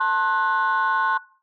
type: chord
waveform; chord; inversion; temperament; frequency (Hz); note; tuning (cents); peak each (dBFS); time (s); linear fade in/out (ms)
sine; F# diminished; first; just; 888 / 1065.6 / 1480; A5 / C6 / F#6; +16 / +31 / 0; -24 / -20 / -22; 0-1.18; 10
effects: noise-tail reverb RT60 0.4 s tail -19 dB re dry + tanh soft clip ceiling -13 dBFS